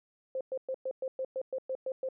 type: tone bursts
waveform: sine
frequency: 524 Hz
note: C5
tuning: 2 cents sharp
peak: -31 dBFS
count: 11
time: 0.35-2.088 s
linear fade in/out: 2 ms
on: 58 ms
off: 110 ms
effects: none